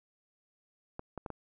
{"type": "clicks", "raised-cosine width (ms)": 1, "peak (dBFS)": -25, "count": 4, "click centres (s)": [0.994, 1.177, 1.262, 1.303], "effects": []}